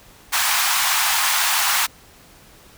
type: high-pass noise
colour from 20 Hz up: pink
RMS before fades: -19 dBFS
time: 0.32-1.87 s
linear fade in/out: 20 ms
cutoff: 800 Hz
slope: 48 dB/octave
effects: pink hiss -48 dBFS RMS until 2.77 s